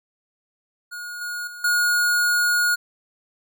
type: tone with level steps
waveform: square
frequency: 1440 Hz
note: F#6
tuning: 47 cents flat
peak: -32 / -28 / -36 / -18 dBFS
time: 0.91-2.76 s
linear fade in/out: 20 ms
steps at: 1.21 / 1.47 / 1.64 s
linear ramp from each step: 5 ms
effects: none